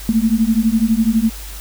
sine beating tone pair, 217.6 / 229.6 Hz, A3 / A#3, -19 / -26 cents, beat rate 12 Hz, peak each -15 dBFS, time 0.09-1.3 s, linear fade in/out 0 ms, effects added 50 Hz sine -30 dBFS peak until 1.6 s + white hiss -35 dBFS RMS until 1.6 s

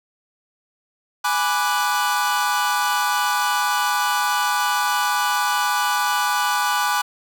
45% pulse chord, G# half-diminished seventh, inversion none, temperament equal, 830.6 / 987.8 / 1174.7 / 1480 Hz, G#5 / B5 / D6 / F#6, 0 / 0 / 0 / 0 cents, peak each -24 dBFS, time 1.24-7.02 s, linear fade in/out 10 ms, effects none

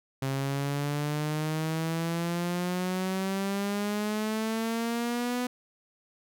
sawtooth exponential sweep, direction up, 133.9 to 249.1 Hz, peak -24 dBFS, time 0.22-5.47 s, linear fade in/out 5 ms, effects none

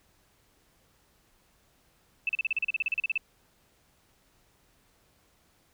sine tone bursts, 2637 Hz, E7, in tune, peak -24 dBFS, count 16, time 2.27-3.177 s, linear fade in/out 2 ms, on 22 ms, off 37 ms, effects pink hiss -66 dBFS RMS until 5.73 s

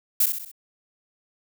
violet noise with echo, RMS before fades -19 dBFS, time 0.2-0.26 s, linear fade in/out 5 ms, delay 64 ms, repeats 4, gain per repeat -6 dB, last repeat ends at 0.516 s, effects none

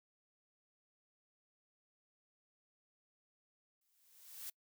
blue noise with exponential growth, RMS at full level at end -44 dBFS, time 3.81-4.5 s, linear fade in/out 5 ms, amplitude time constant 150 ms, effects noise-tail reverb RT60 0.1 s tail -26 dB re dry

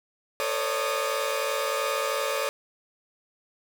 sawtooth tone cluster, 447.2 / 520 / 563 / 613 / 1227 Hz, A4 / C5 / C#5 / D#5 / D#6, +28 / -11 / +27 / -26 / -25 cents, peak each -29 / -31 / -25 / -34 / -28 dBFS, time 0.4-2.49 s, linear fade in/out 0 ms, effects none

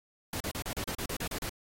pink noise bursts, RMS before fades -36 dBFS, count 11, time 0.33-1.494 s, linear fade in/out 2 ms, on 74 ms, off 35 ms, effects AAC 48 kbps

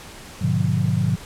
sine chord, G# diminished seventh, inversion none, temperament just, 103.83 / 124.59 / 149.51 / 179.41 Hz, G#2 / B2 / D3 / F3, 0 / +16 / +31 / +47 cents, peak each -23 dBFS, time 0.41-1.16 s, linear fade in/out 10 ms, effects pink hiss -40 dBFS RMS until 1.25 s + low-pass 11000 Hz 12 dB/octave

